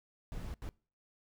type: noise bursts at uneven times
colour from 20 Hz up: brown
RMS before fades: -41 dBFS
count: 2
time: 0.32-0.54 / 0.62-0.69 s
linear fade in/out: 0 ms
effects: noise-tail reverb RT60 0.4 s tail -24 dB re dry